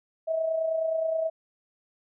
sine tone with amplitude modulation, 646 Hz, E5, 35 cents flat, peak -22 dBFS, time 0.27-1.3 s, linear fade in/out 20 ms, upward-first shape sine, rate 29.5 Hz, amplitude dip 50%, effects none

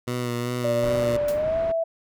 15% pulse tone with vibrato, 121.7 Hz, B2, 25 cents flat, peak -19 dBFS, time 0.07-1.17 s, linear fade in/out 10 ms, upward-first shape sine, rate 2.6 Hz, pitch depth 26 cents each way
sine tone with pitch glide, 587.3 to 659.2 Hz, D5 to E5, 0 to 0 cents, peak -21 dBFS, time 0.64-1.84 s, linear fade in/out 10 ms, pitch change +200 cents, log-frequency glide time 1.32-1.57 s
pink low-pass noise, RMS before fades -36 dBFS, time 0.83-1.72 s, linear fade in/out 5 ms, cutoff 1800 Hz, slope 12 dB/octave
white noise with exponential decay, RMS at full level -33 dBFS, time 1.28-1.43 s, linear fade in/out 5 ms, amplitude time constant 31 ms
effects none

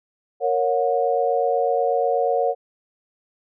sine chord, F# major, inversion first, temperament equal with one note detuned, 466.2 / 554.4 / 725.2 Hz, A#4 / C#5 / F#5, 0 / 0 / -35 cents, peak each -22 dBFS, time 0.4-2.55 s, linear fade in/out 50 ms, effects none

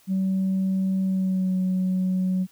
sine tone with pitch glide, 190.2 to 185.64 Hz, F#3 to F#3, +48 to +6 cents, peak -19 dBFS, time 0.07-2.47 s, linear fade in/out 50 ms, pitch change -42 cents, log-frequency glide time 1.02-1.56 s, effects tanh soft clip ceiling -18 dBFS + white hiss -58 dBFS RMS until 2.51 s

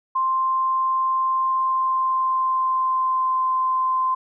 sine tone with pitch glide, 1050 to 1037.9 Hz, C6 to C6, +6 to -14 cents, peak -18 dBFS, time 0.15-4.15 s, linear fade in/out 10 ms, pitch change -20 cents, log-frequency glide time 1.35-3.42 s, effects none

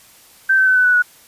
sine tone with pitch steps, 1556 / 1537.2 / 1518.7 / 1500.4 / 1482.3 / 1464.4 Hz, G6 / G6 / F#6 / F#6 / F#6 / F#6, -13 / -34 / +45 / +24 / +3 / -18 cents, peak -10 dBFS, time 0.49-1.024 s, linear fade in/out 10 ms, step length 89 ms, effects white hiss -47 dBFS RMS until 1.27 s + resampled to 32000 Hz

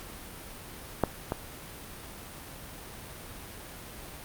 clicks, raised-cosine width 1 ms, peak -8 / -14 dBFS, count 2, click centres 1.037 / 1.321 s, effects pink hiss -44 dBFS RMS until 4.24 s + Opus 48 kbps

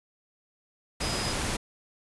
sine tone in noise, 4978 Hz, D#8, in tune, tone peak -35 dBFS, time 1.01-1.33 s, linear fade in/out 10 ms, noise pink, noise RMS -30 dBFS, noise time 1-1.57 s, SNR -8 dB, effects resampled to 24000 Hz

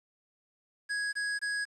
square tone bursts, 1661.2 Hz, G#6, in tune, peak -31 dBFS, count 3, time 0.89-1.654 s, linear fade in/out 20 ms, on 240 ms, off 22 ms, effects resampled to 24000 Hz + 10-bit

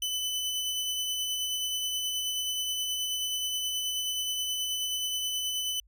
sawtooth tone with tremolo, 3009 Hz, F#7, 28 cents sharp, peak -25 dBFS, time 0.02-5.8 s, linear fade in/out 2 ms, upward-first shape sine, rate 9.4 Hz, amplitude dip 25%, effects added 50 Hz sine -58 dBFS peak until 5.87 s

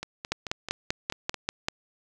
two click trains, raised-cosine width 0.2 ms, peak -17 / -9 dBFS, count 7 / 8, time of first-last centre 0.03-1.343 / 0.32-1.685 s, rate 4.57 / 5.13 Hz, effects none

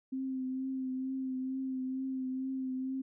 sine tone with vibrato, 261.6 Hz, C4, in tune, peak -33 dBFS, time 0.12-3.02 s, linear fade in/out 10 ms, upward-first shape triangle, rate 2.2 Hz, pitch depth 28 cents each way, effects none

